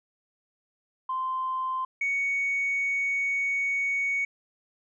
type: tone pair in turn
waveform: sine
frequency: 1039 / 2230 Hz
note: C6 / C#7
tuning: -12 / +10 cents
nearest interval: octave + minor second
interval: 1322 cents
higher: second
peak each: -26 / -23 dBFS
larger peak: second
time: 1.09-1.85 / 2.01-4.25 s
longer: second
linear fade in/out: 5 ms
effects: tanh soft clip ceiling -21 dBFS